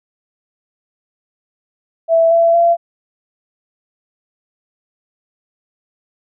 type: tone with pitch steps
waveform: sine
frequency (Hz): 660 / 670.8 / 681.7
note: E5 / E5 / F5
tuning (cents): +2 / +30 / -42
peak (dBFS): -8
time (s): 2.08-2.77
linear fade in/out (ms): 50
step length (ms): 230
effects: none